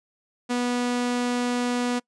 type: tone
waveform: sawtooth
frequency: 244.6 Hz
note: B3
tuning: 16 cents flat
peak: -19 dBFS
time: 0.49-2 s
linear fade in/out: 20 ms
effects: noise-tail reverb RT60 0.1 s tail -24 dB re dry + resampled to 22050 Hz